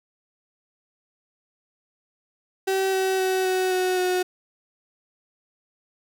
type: tone with pitch steps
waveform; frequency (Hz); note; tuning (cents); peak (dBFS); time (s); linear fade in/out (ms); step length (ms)
35% pulse; 383.5 / 379.8 / 376 / 372.4 / 368.7 / 365.1; G4 / F#4 / F#4 / F#4 / F#4 / F#4; -38 / +45 / +28 / +11 / -6 / -23; -19; 2.67-4.23; 10; 260
effects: none